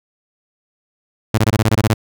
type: tone bursts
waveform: sawtooth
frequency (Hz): 110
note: A2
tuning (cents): 0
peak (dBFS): -7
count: 10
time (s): 1.34-1.939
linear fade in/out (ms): 5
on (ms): 41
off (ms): 21
effects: none